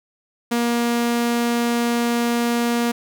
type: tone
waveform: sawtooth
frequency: 236.8 Hz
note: A#3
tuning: 27 cents sharp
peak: -14 dBFS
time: 0.51-2.92 s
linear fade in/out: 10 ms
effects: none